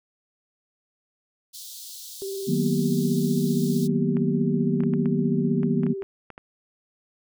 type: high-pass noise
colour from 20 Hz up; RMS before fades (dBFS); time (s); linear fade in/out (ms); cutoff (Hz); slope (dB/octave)
pink; -40; 1.53-3.88; 20; 3600; 48
type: tone with vibrato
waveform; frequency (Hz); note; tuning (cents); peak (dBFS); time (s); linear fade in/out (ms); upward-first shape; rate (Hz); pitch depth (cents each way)
sine; 390; G4; -9; -29; 2.22-6.03; 0; triangle; 18; 29
type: chord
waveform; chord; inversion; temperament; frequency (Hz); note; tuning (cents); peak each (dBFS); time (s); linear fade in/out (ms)
sine; B major seventh; first; just; 154.34 / 185.21 / 231.5 / 246.9; D#3 / F#3 / A#3 / B3; -14 / +2 / -12 / 0; -26; 2.47-5.94; 20
type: clicks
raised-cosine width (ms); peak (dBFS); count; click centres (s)
0.5; -25; 11; 4.169 / 4.805 / 4.836 / 4.937 / 5.058 / 5.632 / 5.834 / 5.866 / 6.022 / 6.303 / 6.379
effects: none